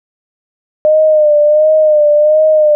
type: tone with vibrato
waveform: sine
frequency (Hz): 608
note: D#5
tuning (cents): -40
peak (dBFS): -5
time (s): 0.85-2.75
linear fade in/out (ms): 0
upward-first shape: sine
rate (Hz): 1.4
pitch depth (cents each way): 47
effects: none